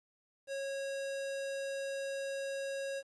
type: tone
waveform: square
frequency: 548 Hz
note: C#5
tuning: 20 cents flat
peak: -37 dBFS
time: 0.47-3.03 s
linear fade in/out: 50 ms
effects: resampled to 22050 Hz + 11-bit